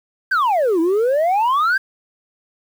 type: exponential two-way sweep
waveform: sine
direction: down then up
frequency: 1619 to 317.9 to 1619 Hz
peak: -11 dBFS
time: 0.31-1.78 s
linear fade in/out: 10 ms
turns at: 0.8 s
effects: tanh soft clip ceiling -13 dBFS + 7-bit